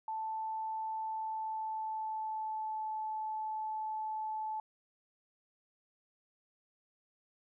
sine tone with pitch glide, 880 to 868.4 Hz, A5 to A5, 0 to -23 cents, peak -35 dBFS, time 0.08-4.6 s, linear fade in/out 2 ms, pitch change -23 cents, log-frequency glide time 1.02-2.89 s, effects none

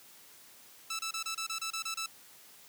10% pulse tone bursts, 1318.5 Hz, E6, in tune, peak -26 dBFS, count 10, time 0.9-2.062 s, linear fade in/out 5 ms, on 91 ms, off 28 ms, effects white hiss -56 dBFS RMS until 2.68 s + high-pass 100 Hz 12 dB/octave

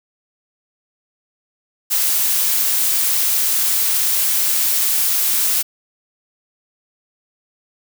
blue noise, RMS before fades -17 dBFS, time 1.9-5.63 s, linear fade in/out 20 ms, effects none

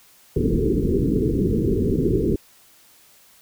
white low-pass noise, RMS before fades -20 dBFS, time 0.36-2.36 s, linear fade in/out 5 ms, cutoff 450 Hz, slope 96 dB/octave, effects white hiss -53 dBFS RMS until 3.41 s

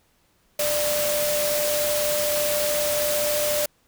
sine tone in noise, 593 Hz, D5, 17 cents sharp, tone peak -23 dBFS, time 0.59-3.66 s, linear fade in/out 5 ms, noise white, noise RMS -26 dBFS, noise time 0.59-3.66 s, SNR 0 dB, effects pink hiss -64 dBFS RMS until 3.87 s

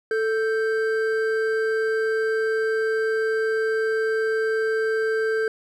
triangle tone pair together, 441.4 / 1568 Hz, A4 / G6, +5 / 0 cents, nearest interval octave + minor seventh, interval 2195 cents, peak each -19 / -26 dBFS, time 0.11-5.48 s, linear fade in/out 2 ms, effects none

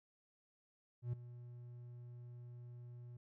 triangle tone with ADSR envelope, 121.1 Hz, B2, 34 cents flat, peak -33 dBFS, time 1.02-3.17 s, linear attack 110 ms, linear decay 8 ms, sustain -15 dB, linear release 5 ms, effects none

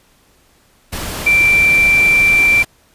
sine tone in noise, 2349 Hz, D7, in tune, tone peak -8 dBFS, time 1.26-2.63 s, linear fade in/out 10 ms, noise pink, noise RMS -24 dBFS, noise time 0.92-2.65 s, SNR +13 dB, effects pink hiss -53 dBFS RMS until 2.94 s + resampled to 32000 Hz

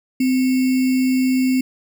sine tone with sample-and-hold, 258.2 Hz, C4, 23 cents flat, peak -14 dBFS, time 0.2-1.61 s, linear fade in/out 5 ms, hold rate 2450 Hz, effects none

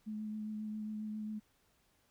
sine tone with vibrato, 214.1 Hz, A3, 47 cents flat, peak -38 dBFS, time 0.06-1.4 s, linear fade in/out 20 ms, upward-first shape triangle, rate 7.4 Hz, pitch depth 18 cents each way, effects pink hiss -73 dBFS RMS until 2.1 s

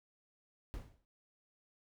brown noise with exponential decay, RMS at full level -41 dBFS, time 0.74-1.05 s, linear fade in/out 0 ms, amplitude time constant 67 ms, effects none

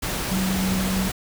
sine tone in noise, 189 Hz, F#3, 37 cents sharp, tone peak -22 dBFS, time 0.31-1.09 s, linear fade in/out 10 ms, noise pink, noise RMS -27 dBFS, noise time 0.02-1.12 s, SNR +2 dB, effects none

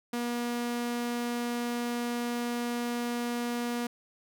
sawtooth tone, 239.6 Hz, A#3, 48 cents sharp, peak -26 dBFS, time 0.13-3.87 s, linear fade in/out 5 ms, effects none

